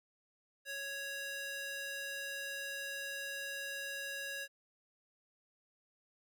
square tone with high-pass filter, 554.4 Hz, C#5, in tune, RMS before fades -42 dBFS, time 0.65-4.48 s, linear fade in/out 50 ms, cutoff 1400 Hz, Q 1.2, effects none

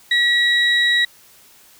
sine tone pair together, 1923 / 3846 Hz, B6 / B7, -47 / -47 cents, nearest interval octave, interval 1200 cents, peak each -14 / -16 dBFS, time 0.11-1.05 s, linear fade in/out 5 ms, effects tanh soft clip ceiling -8 dBFS + white hiss -49 dBFS RMS until 1.79 s

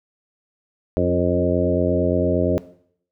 harmonic tone with a mistuned harmonic, 88.7 Hz, F2, 27 cents sharp, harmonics 1 / 2 / 3 / 4 / 5 / 6 / 7, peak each -24 / -24 / -24 / -24 / -24 / -24 / -24 dBFS, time 0.97-2.58 s, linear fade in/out 0 ms, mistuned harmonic 4, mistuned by -17 cents, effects noise-tail reverb RT60 0.6 s tail -17 dB re dry

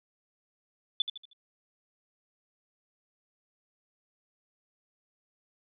sine tone with echo, 3485 Hz, A7, 17 cents flat, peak -23 dBFS, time 1-1.02 s, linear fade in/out 2 ms, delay 78 ms, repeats 4, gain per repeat -8 dB, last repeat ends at 1.332 s, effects none

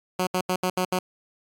10% pulse tone bursts at uneven times, 183.4 Hz, F#3, 15 cents flat, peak -14 dBFS, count 6, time 0.19-0.27 / 0.34-0.41 / 0.49-0.56 / 0.63-0.7 / 0.77-0.85 / 0.92-0.99 s, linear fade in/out 5 ms, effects AAC 64 kbps

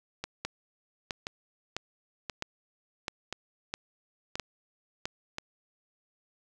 two click trains, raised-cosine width 0.2 ms, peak -17 / -15 dBFS, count 6 / 8, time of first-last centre 0.24-5.384 / 0.45-5.055 s, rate 0.972 / 1.52 Hz, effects none

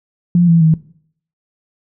sine tone with pitch steps, 174.61 / 166.82 / 159.38 Hz, F3 / E3 / D#3, 0 / +21 / +42 cents, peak -7 dBFS, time 0.35-0.74 s, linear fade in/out 2 ms, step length 130 ms, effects noise-tail reverb RT60 0.6 s tail -19 dB re dry

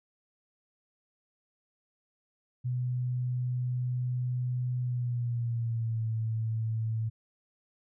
sine tone with pitch glide, 124.7 to 111.74 Hz, B2 to A2, +17 to +27 cents, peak -28 dBFS, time 2.64-7.1 s, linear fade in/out 20 ms, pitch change -190 cents, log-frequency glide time 4.8-6.07 s, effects none

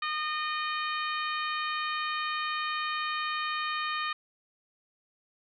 harmonic tone with a mistuned harmonic, 612 Hz, D#5, 29 cents flat, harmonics 2 / 3 / 4 / 5 / 6 / 7, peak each -32 / -36 / -38 / -40 / -42 / -43 dBFS, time 0.02-4.13 s, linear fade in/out 5 ms, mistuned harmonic 6, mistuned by +23 cents, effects none

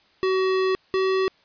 square tone pair in turn, 377.1 / 379.7 Hz, F#4 / F#4, +33 / +45 cents, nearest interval unison, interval 12 cents, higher second, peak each -20 dBFS, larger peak neither, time 0.23-0.75 / 0.94-1.28 s, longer first, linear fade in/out 0 ms, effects white hiss -59 dBFS RMS until 1.44 s + resampled to 11025 Hz

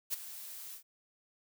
blue noise with ADSR envelope, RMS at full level -32 dBFS, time 0.1-0.83 s, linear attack 33 ms, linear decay 17 ms, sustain -14 dB, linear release 92 ms, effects none

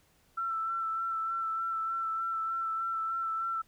sine tone with vibrato, 1336 Hz, E6, 23 cents sharp, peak -30 dBFS, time 0.37-3.62 s, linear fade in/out 10 ms, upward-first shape sine, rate 3.3 Hz, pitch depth 20 cents each way, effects pink hiss -67 dBFS RMS until 3.67 s

